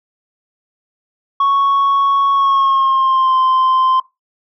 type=tone with pitch glide; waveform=sine; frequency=1108.7 to 1040.4 Hz; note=C#6 to C6; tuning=0 to -10 cents; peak=-8 dBFS; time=1.4-4 s; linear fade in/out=5 ms; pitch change=-110 cents; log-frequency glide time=2.33-3.37 s; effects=noise-tail reverb RT60 0.2 s tail -19 dB re dry + tanh soft clip ceiling -9 dBFS